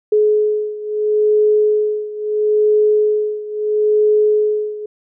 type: beating tone pair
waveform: sine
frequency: 423.7 / 424.45 Hz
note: G#4 / G#4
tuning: +35 / +38 cents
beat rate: 0.75 Hz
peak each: -14 / -17 dBFS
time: 0.12-4.86 s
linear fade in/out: 5 ms
effects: none